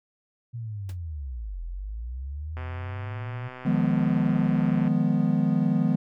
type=linear two-way sweep; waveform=sine; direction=down then up; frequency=120.8 to 40.61 to 120.8 Hz; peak=-31 dBFS; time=0.53-3.49 s; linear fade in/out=20 ms; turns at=1.63 s
type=noise with exponential decay; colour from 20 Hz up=pink; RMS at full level=-41 dBFS; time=0.89-0.97 s; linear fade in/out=2 ms; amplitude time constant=17 ms
type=click train; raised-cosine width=0.5 ms; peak=-25 dBFS; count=294; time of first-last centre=2.57-4.877 s; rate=127 Hz
type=chord; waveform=triangle; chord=F half-diminished seventh; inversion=third; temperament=equal with one note detuned; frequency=155.56 / 176.85 / 207.7 / 246.9 Hz; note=Eb3 / F3 / Ab3 / Cb4; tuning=0 / +22 / 0 / 0 cents; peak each=-24 dBFS; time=3.65-5.96 s; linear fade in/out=10 ms
effects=none